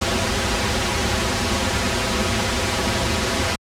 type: noise with comb filter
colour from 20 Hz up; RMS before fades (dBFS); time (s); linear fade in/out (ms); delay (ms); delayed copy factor
pink; -20; 0.01-3.56; 10; 6.7; -0.9
effects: high-pass 60 Hz 12 dB/octave + low-pass 7000 Hz 12 dB/octave